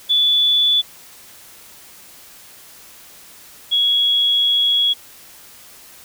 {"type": "tone pair in turn", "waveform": "sine", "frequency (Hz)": [3459, 3338], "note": ["A7", "G#7"], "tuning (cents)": [-30, 8], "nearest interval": "minor second", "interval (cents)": 62, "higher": "first", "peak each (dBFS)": [-12, -13], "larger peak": "first", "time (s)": [[0.09, 0.82], [3.71, 4.94]], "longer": "second", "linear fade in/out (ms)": 20, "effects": ["white hiss -43 dBFS RMS until 6.04 s"]}